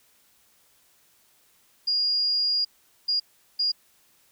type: tone bursts at uneven times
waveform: sine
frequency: 4845 Hz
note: D#8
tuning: 47 cents flat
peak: -21 dBFS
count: 3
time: 1.87-2.65 / 3.08-3.2 / 3.59-3.72 s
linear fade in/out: 10 ms
effects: white hiss -62 dBFS RMS until 4.31 s